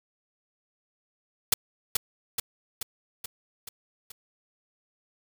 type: noise with echo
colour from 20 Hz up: white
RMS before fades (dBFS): -20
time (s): 1.52-1.54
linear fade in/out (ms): 5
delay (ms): 430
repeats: 6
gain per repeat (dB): -4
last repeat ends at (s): 4.12
effects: none